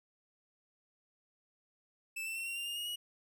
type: tone with pitch steps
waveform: 45% pulse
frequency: 2637 / 2674 / 2711 / 2749 / 2787 / 2826 / 2866 / 2906 Hz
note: E7 / E7 / E7 / F7 / F7 / F7 / F7 / F#7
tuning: 0 / +24 / +48 / -28 / -4 / +20 / +44 / -32 cents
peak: -37 dBFS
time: 2.16-2.96 s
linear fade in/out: 10 ms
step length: 100 ms
effects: none